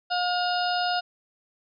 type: harmonic tone with a mistuned harmonic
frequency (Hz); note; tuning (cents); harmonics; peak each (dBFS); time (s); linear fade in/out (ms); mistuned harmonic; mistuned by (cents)
715; F5; +41; 1 / 2 / 4 / 5 / 6 / 7; -25 / -30 / -34 / -37 / -36 / -34; 0.1-1.01; 20; 5; +54
effects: none